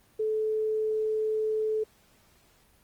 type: tone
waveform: sine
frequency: 434.1 Hz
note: A4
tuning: 23 cents flat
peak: -25 dBFS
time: 0.19-1.84 s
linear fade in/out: 10 ms
effects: pink hiss -62 dBFS RMS until 2.83 s + Opus 24 kbps